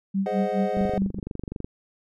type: tone with tremolo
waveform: sine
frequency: 194.7 Hz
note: G3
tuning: 12 cents flat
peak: -20 dBFS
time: 0.14-1.2 s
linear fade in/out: 10 ms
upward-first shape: sine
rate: 4.8 Hz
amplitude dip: 100%
type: chord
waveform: triangle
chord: Ab dominant seventh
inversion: none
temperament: equal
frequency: 415.3 / 523.3 / 622.3 / 740 Hz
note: Ab4 / C5 / Eb5 / Gb5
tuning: 0 / 0 / 0 / 0 cents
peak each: -28 dBFS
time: 0.26-0.98 s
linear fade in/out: 2 ms
type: click train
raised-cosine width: 3 ms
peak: -19 dBFS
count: 22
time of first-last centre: 0.77-1.645 s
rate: 24 Hz
effects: none